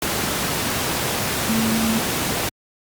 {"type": "tone in noise", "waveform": "sine", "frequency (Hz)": 223.4, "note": "A3", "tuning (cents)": 27, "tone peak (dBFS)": -19, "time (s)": [1.49, 1.99], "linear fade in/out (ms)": 2, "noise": "pink", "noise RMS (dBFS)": -22, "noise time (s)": [0.02, 2.49], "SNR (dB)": 0, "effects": ["high-pass 100 Hz 12 dB/octave", "Opus 48 kbps"]}